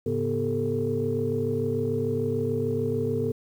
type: tone cluster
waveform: sine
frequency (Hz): 105.6 / 137.4 / 244.6 / 403.2 / 450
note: G#2 / C#3 / B3 / G4 / A4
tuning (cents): +29 / -15 / -16 / +49 / +39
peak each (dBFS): -31 / -32 / -30 / -31 / -27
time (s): 0.06-3.32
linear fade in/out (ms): 5
effects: tanh soft clip ceiling -14 dBFS + 9-bit